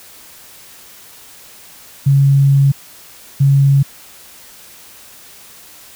sine tone bursts at uneven times, 138.59 Hz, C#3, in tune, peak -7 dBFS, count 2, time 2.06-2.72 / 3.4-3.83 s, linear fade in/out 10 ms, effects white hiss -40 dBFS RMS until 5.95 s

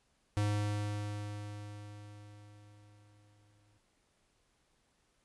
square tone with exponential decay, 103.83 Hz, G#2, in tune, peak -29 dBFS, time 0.37-3.78 s, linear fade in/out 0 ms, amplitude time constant 740 ms, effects pink hiss -74 dBFS RMS until 5.24 s + resampled to 24000 Hz

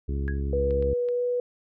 harmonic tone, 69.4 Hz, C#2, 3 cents sharp, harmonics 1 / 2 / 3 / 4 / 5 / 6, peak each -26 / -35 / -38 / -40 / -40 / -41 dBFS, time 0.08-0.94 s, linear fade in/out 10 ms
sine tone with exponential decay, 1656 Hz, G#6, 5 cents flat, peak -30 dBFS, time 0.28-0.41 s, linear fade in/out 0 ms, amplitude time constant 28 ms
sine tone with pitch glide, 487.2 to 490.3 Hz, B4 to B4, -24 to -13 cents, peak -23 dBFS, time 0.53-1.4 s, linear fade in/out 2 ms, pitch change +11 cents, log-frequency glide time 1.14-1.22 s
clicks, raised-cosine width 0.3 ms, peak -32 dBFS, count 3, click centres 0.708 / 0.825 / 1.087 s
effects none

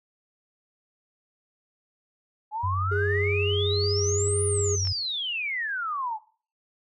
sine exponential two-way sweep, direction up then down, 830.6 to 9750 to 830.6 Hz, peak -27 dBFS, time 2.51-6.19 s, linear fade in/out 50 ms, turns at 4.44 s
sine tone, 93.8 Hz, F#2, 24 cents sharp, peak -26 dBFS, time 2.63-4.93 s, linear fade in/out 10 ms
triangle tone with vibrato, 410.9 Hz, G#4, 18 cents flat, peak -25 dBFS, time 2.91-4.76 s, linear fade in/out 10 ms, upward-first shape triangle, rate 16 Hz, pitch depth 15 cents each way
clicks, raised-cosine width 0.3 ms, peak -30 / -25 dBFS, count 2, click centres 4.852 / 4.872 s
effects noise-tail reverb RT60 0.4 s tail -17 dB re dry

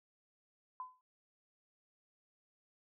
sine tone with exponential decay, 1014 Hz, B5, 45 cents sharp, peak -38 dBFS, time 0.8-1.01 s, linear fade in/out 1 ms, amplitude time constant 45 ms, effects none

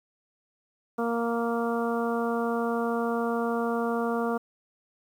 harmonic tone, 233.1 Hz, A#3, in tune, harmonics 1 / 2 / 3 / 4 / 5 / 6, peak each -29 / -29 / -33 / -37 / -35 / -38 dBFS, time 0.98-4.38 s, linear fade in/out 10 ms, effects 9-bit

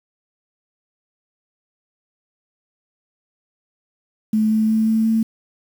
sine tone with pitch steps, 216.9 / 218.5 / 220.2 / 221.8 / 223.5 Hz, A3 / A3 / A3 / A3 / A3, -25 / -12 / +2 / +14 / +27 cents, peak -14 dBFS, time 4.33-5.23 s, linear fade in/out 5 ms, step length 180 ms, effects 7-bit

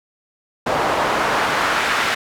pink noise with band-pass filter sweep, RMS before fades -19 dBFS, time 0.66-2.15 s, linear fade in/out 10 ms, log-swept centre 750 to 1700 Hz, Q 1.1, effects none

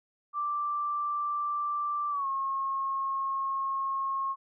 sine tone with pitch glide, 1174.7 to 1083.4 Hz, D6 to C#6, 0 to -40 cents, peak -28 dBFS, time 0.33-4.36 s, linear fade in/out 50 ms, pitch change -140 cents, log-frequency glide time 2.1-2.27 s, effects none

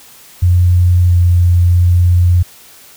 sine tone with pitch steps, 88.9 / 87.8 / 88.3 Hz, F2 / F2 / F2, +31 / +10 / +20 cents, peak -6 dBFS, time 0.42-2.43 s, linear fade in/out 10 ms, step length 670 ms, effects white hiss -40 dBFS RMS until 2.96 s

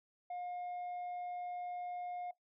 sine tone, 714 Hz, F5, 38 cents sharp, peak -37 dBFS, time 0.3-2.31 s, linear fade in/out 5 ms, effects noise-tail reverb RT60 0.1 s tail -17 dB re dry + tanh soft clip ceiling -39 dBFS

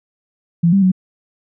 sine tone with pitch steps, 169.6 / 196.4 / 185.8 Hz, E3 / G3 / F#3, +50 / +4 / +7 cents, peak -9 dBFS, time 0.63-0.918 s, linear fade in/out 10 ms, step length 96 ms, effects none

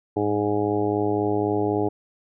harmonic tone with a mistuned harmonic, 103.83 Hz, G#2, in tune, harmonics 1 / 2 / 3 / 4 / 5 / 6 / 7 / 8, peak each -30 / -34 / -25 / -24 / -34 / -34 / -31 / -31 dBFS, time 0.16-1.89 s, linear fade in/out 10 ms, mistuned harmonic 1, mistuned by +40 cents, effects none

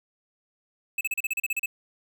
square tone bursts, 2605 Hz, E7, 21 cents flat, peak -25 dBFS, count 11, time 0.98-1.66 s, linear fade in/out 5 ms, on 30 ms, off 35 ms, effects none

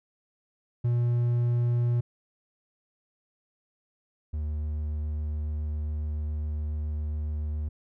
triangle tone pair in turn, 120 / 75.6 Hz, B2 / D#2, -49 / -49 cents, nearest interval minor sixth, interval 800 cents, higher first, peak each -20 / -26 dBFS, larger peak first, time 0.84-2.01 / 4.33-7.69 s, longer second, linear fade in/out 10 ms, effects none

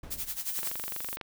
brown noise with exponential decay, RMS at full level -36 dBFS, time 0.03-0.59 s, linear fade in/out 5 ms, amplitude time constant 120 ms
blue noise with tremolo, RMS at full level -33 dBFS, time 0.1-0.74 s, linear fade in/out 20 ms, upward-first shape sine, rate 11 Hz, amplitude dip 80%
violet noise, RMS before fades -37 dBFS, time 0.45-1.17 s, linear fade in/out 20 ms
click train, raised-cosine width 0.3 ms, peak -22 dBFS, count 16, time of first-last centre 0.59-1.212 s, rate 24.1 Hz
effects none

